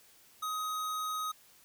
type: tone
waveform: square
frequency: 1258 Hz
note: D#6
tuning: 19 cents sharp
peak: -34 dBFS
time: 0.42-1.32 s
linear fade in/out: 10 ms
effects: white hiss -61 dBFS RMS until 1.64 s